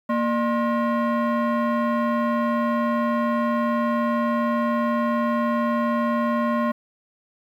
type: tone with frequency modulation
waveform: sine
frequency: 233.1 Hz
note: A#3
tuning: in tune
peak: -17 dBFS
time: 0.09-6.72 s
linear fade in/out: 10 ms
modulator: 833 Hz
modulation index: 1.1
effects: tanh soft clip ceiling -18 dBFS + 9-bit